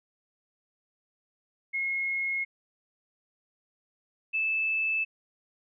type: tone pair in turn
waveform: sine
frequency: 2162 / 2626 Hz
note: C#7 / E7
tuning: -44 / -7 cents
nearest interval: minor third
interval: 337 cents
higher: second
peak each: -27 / -25 dBFS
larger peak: second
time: 1.73-2.45 / 4.33-5.05 s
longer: neither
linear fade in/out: 20 ms
effects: none